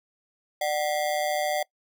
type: ring-modulated tone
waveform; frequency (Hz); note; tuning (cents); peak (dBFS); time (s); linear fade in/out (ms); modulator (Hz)
square; 674; E5; +38; -22; 0.61-1.63; 5; 77.1
effects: noise-tail reverb RT60 0.1 s tail -23 dB re dry